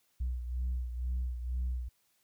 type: beating tone pair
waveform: sine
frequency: 61.74 / 63.84 Hz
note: B1 / C2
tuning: 0 / -42 cents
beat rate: 2.1 Hz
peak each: -31 / -38 dBFS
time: 0.2-1.89 s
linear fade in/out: 10 ms
effects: tanh soft clip ceiling -28 dBFS + white hiss -73 dBFS RMS until 2.23 s